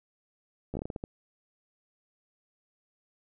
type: slowing click train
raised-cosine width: 2 ms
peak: -22 dBFS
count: 9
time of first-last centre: 0.74-1.039 s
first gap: 13 ms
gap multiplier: 1.29
effects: none